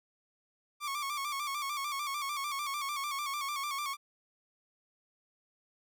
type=tone with vibrato; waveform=sawtooth; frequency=1139 Hz; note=C#6; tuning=47 cents sharp; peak=-30 dBFS; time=0.8-3.97 s; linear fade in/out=50 ms; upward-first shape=square; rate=6.7 Hz; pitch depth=63 cents each way; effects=none